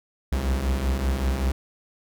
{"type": "beating tone pair", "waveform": "45% pulse", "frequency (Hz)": [61.8, 67], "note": ["B1", "C2"], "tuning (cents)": [2, 42], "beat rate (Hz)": 5.2, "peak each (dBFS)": [-28, -23], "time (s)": [0.32, 1.52], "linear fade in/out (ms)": 5, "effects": []}